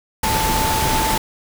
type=tone in noise; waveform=sine; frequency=880 Hz; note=A5; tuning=in tune; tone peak=-20 dBFS; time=0.23-1.18 s; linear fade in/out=5 ms; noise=pink; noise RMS=-20 dBFS; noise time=0.23-1.18 s; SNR=-3 dB; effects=none